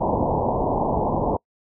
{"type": "low-pass noise", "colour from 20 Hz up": "white", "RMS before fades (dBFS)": -22, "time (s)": [0, 1.37], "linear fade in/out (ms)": 10, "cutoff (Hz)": 980, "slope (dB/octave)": 96, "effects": ["noise-tail reverb RT60 0.1 s tail -26 dB re dry"]}